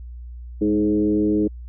sine tone with frequency modulation, 314 Hz, D#4, 16 cents sharp, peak -16 dBFS, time 0.61-1.48 s, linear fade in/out 10 ms, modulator 107 Hz, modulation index 1, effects added 60 Hz sine -33 dBFS peak until 1.68 s

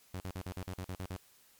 sawtooth tone bursts, 92.5 Hz, F#2, in tune, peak -34 dBFS, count 10, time 0.14-1.163 s, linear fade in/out 0 ms, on 60 ms, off 47 ms, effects white hiss -64 dBFS RMS until 1.59 s + MP3 96 kbps

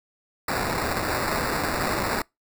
white noise with sample-and-hold, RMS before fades -26 dBFS, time 0.48-2.22 s, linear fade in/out 5 ms, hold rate 3150 Hz, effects noise-tail reverb RT60 0.2 s tail -26 dB re dry

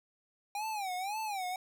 square tone with vibrato, 799 Hz, G5, 33 cents sharp, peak -35 dBFS, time 0.55-1.56 s, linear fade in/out 2 ms, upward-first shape sine, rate 1.9 Hz, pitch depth 170 cents each way, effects none

